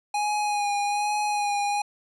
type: tone with vibrato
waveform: square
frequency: 826 Hz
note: G#5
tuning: 10 cents flat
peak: -24 dBFS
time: 0.14-1.82 s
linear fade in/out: 5 ms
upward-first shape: sine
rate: 1.2 Hz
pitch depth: 24 cents each way
effects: resampled to 24000 Hz